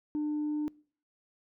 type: tone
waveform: sine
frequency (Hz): 299.8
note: D4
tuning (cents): +36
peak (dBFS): -27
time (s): 0.15-0.68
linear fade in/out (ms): 0
effects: noise-tail reverb RT60 0.5 s tail -26 dB re dry + tanh soft clip ceiling -27 dBFS